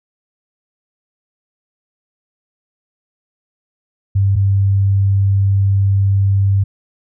sine tone pair in turn, 98.4 / 98.4 Hz, G2 / G2, +7 / +7 cents, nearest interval unison, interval 0 cents, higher neither, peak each -10 dBFS, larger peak neither, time 4.15-4.36 / 4.36-6.64 s, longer second, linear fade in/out 10 ms, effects none

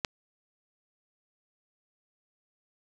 click, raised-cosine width 0.2 ms, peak -10 dBFS, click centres 0.048 s, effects none

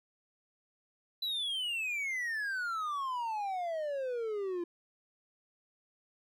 triangle exponential sweep, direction down, 4011 to 339.7 Hz, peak -31 dBFS, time 1.22-4.64 s, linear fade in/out 5 ms, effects none

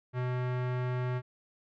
square tone with low-pass filter, 125.4 Hz, B2, 27 cents sharp, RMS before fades -32 dBFS, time 0.13-1.22 s, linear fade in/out 50 ms, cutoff 1900 Hz, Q 1.1, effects none

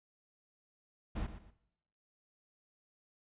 brown noise with echo, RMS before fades -37 dBFS, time 1.15-1.27 s, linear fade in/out 10 ms, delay 120 ms, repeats 2, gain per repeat -11 dB, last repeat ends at 1.51 s, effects noise-tail reverb RT60 0.8 s tail -17 dB re dry + resampled to 8000 Hz

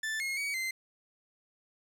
40% pulse tone with pitch steps, 1760 / 2155 / 2258 / 2074 Hz, A6 / C#7 / C#7 / C7, 0 / -49 / +31 / -16 cents, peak -31 dBFS, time 0.03-0.71 s, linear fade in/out 5 ms, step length 170 ms, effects low-pass 12000 Hz 12 dB/octave + 10-bit

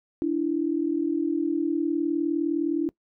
sine tone pair together, 293.7 / 333.3 Hz, D4 / E4, 0 / +19 cents, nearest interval major second, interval 219 cents, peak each -25 dBFS, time 0.22-2.89 s, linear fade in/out 0 ms, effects noise-tail reverb RT60 0.1 s tail -22 dB re dry

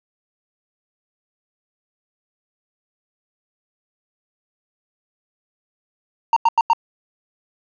triangle tone bursts, 920 Hz, A#5, 23 cents flat, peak -9 dBFS, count 4, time 6.33-6.733 s, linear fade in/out 2 ms, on 34 ms, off 89 ms, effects resampled to 16000 Hz + 8-bit

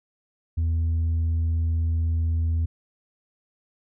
triangle tone with tanh clipping, 82 Hz, E2, 9 cents flat, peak -21 dBFS, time 0.57-2.66 s, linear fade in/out 10 ms, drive 7 dB, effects none

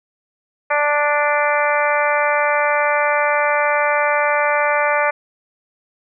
harmonic tone, 293.7 Hz, D4, in tune, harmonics 2 / 3 / 4 / 5 / 6 / 7 / 8, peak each -19 / -21 / -22 / -23 / -24 / -24 / -25 dBFS, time 0.7-5.11 s, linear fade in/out 10 ms, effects none

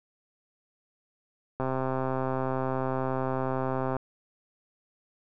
click train, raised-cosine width 1 ms, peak -16 dBFS, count 311, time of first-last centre 1.6-3.966 s, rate 131 Hz, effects none

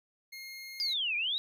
25% pulse tone, 2140 Hz, C7, 38 cents sharp, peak -39 dBFS, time 0.32-0.94 s, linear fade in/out 10 ms
sine exponential two-way sweep, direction down then up, 4997 to 2349 to 3938 Hz, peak -29 dBFS, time 0.8-1.38 s, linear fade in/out 0 ms, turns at 1.16 s
effects none

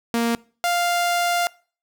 sawtooth tone pair in turn, 233.1 / 698.5 Hz, A#3 / F5, 0 / 0 cents, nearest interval octave + perfect fifth, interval 1900 cents, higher second, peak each -15 dBFS, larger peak neither, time 0.14-0.35 / 0.64-1.47 s, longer second, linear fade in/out 0 ms, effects noise-tail reverb RT60 0.4 s tail -23 dB re dry

